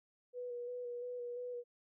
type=tone with vibrato; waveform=sine; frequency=488 Hz; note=B4; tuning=21 cents flat; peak=-40 dBFS; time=0.33-1.64 s; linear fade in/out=50 ms; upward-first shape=square; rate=2.9 Hz; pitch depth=18 cents each way; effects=none